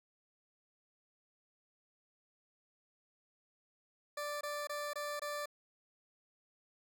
20% pulse tone bursts, 587.3 Hz, D5, in tune, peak -33 dBFS, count 5, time 4.17-5.458 s, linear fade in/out 5 ms, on 240 ms, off 22 ms, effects none

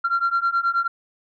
sine beating tone pair, 1370 / 1379.4 Hz, F6 / F6, -34 / -22 cents, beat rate 9.4 Hz, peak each -21 / -20 dBFS, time 0.04-0.88 s, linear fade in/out 10 ms, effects tanh soft clip ceiling -14 dBFS

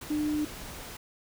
sine tone in noise, 300.9 Hz, D4, 42 cents sharp, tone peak -26 dBFS, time 0.1-0.45 s, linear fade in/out 5 ms, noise pink, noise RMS -42 dBFS, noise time 0.01-0.97 s, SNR +13 dB, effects none

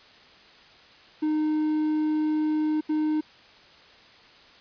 triangle tone bursts at uneven times, 307.5 Hz, D#4, 20 cents flat, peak -20 dBFS, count 2, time 1.22-2.81 / 2.89-3.21 s, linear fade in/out 10 ms, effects white hiss -52 dBFS RMS until 4.6 s + resampled to 11025 Hz

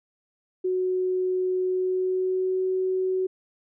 sine tone with pitch glide, 369.2 to 373.9 Hz, F#4 to F#4, -4 to +18 cents, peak -22 dBFS, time 0.64-3.27 s, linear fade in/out 10 ms, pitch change +22 cents, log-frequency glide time 1.64-2.63 s, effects none

